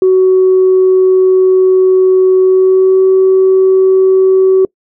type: tone with pitch glide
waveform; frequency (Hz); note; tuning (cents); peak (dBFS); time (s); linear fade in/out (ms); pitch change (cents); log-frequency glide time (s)
sine; 373.9 to 378.7; F#4 to F#4; +18 to +40; -3; 0.02-4.65; 2; +22; 2.4-3.03
effects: noise-tail reverb RT60 0.1 s tail -25 dB re dry + tanh soft clip ceiling -1 dBFS